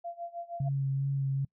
sine tone with tremolo, 687 Hz, F5, 29 cents flat, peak -34 dBFS, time 0.04-0.69 s, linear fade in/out 10 ms, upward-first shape sine, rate 6.4 Hz, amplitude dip 90%
sine tone with vibrato, 137.2 Hz, C#3, 17 cents flat, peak -27 dBFS, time 0.6-1.45 s, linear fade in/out 5 ms, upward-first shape sine, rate 2.5 Hz, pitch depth 18 cents each way
effects noise-tail reverb RT60 0.1 s tail -26 dB re dry

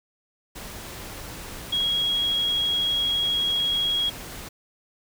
sine tone in noise, 3304 Hz, G#7, 10 cents flat, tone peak -21 dBFS, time 1.72-4.1 s, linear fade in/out 10 ms, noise pink, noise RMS -38 dBFS, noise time 0.55-4.49 s, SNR +14 dB, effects none

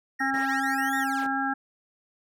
triangle tone bursts, 1864.7 Hz, A#6, in tune, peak -27 dBFS, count 6, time 0.19-1.045 s, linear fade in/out 10 ms, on 120 ms, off 27 ms
harmonic tone, 270.4 Hz, C#4, 43 cents flat, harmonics 1 / 3 / 5 / 6, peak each -30 / -29 / -32 / -30 dBFS, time 0.2-1.54 s, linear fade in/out 10 ms
10% pulse linear two-way sweep, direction up then down, 58 to 3729 to 58 Hz, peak -32 dBFS, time 0.33-1.27 s, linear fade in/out 5 ms, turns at 0.98 s
effects none

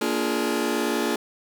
sawtooth chord, Bb dominant seventh, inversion none, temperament just, 233.1 / 291.4 / 349.6 / 419.5 Hz, Bb3 / D4 / F4 / Ab4, 0 / -13 / +2 / +17 cents, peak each -24 dBFS, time 0.01-1.16 s, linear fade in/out 5 ms, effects none

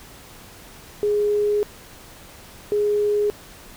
sine tone bursts at uneven times, 415.3 Hz, G#4, in tune, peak -17 dBFS, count 2, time 1.03-1.63 / 2.72-3.3 s, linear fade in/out 0 ms, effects pink hiss -44 dBFS RMS until 3.76 s

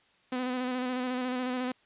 sawtooth tone with vibrato, 252.4 Hz, B3, 38 cents sharp, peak -26 dBFS, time 0.32-1.72 s, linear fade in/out 5 ms, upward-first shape square, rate 14 Hz, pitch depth 24 cents each way, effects white hiss -65 dBFS RMS until 1.85 s + resampled to 8000 Hz

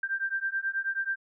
sine beating tone pair, 1573 / 1582.3 Hz, G6 / G6, +6 / +16 cents, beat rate 9.3 Hz, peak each -31 dBFS, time 0.03-1.16 s, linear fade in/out 5 ms, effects none

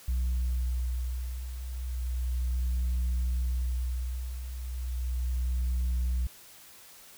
sine beating tone pair, 61.74 / 62.08 Hz, B1 / B1, 0 / +10 cents, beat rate 0.34 Hz, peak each -32 / -27 dBFS, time 0.08-6.27 s, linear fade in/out 5 ms, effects tanh soft clip ceiling -24 dBFS + white hiss -52 dBFS RMS until 7.17 s

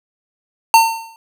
square tone with exponential decay, 906 Hz, A#5, 50 cents flat, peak -4 dBFS, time 0.74-1.16 s, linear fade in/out 1 ms, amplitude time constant 91 ms, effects none

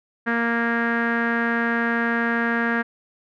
sawtooth tone with low-pass filter, 233.1 Hz, A#3, in tune, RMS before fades -22 dBFS, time 0.26-2.83 s, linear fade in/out 20 ms, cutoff 1700 Hz, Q 6.9, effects none

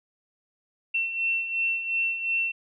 sine beating tone pair, 2700 / 2702.8 Hz, E7 / E7, +41 / +43 cents, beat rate 2.8 Hz, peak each -32 / -25 dBFS, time 0.94-2.52 s, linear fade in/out 10 ms, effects none

